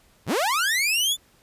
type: linear sweep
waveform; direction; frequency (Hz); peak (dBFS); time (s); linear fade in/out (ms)
sawtooth; up; 55.9 to 3557; -17; 0.26-1.17; 50
effects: pink hiss -59 dBFS RMS until 1.42 s + resampled to 32000 Hz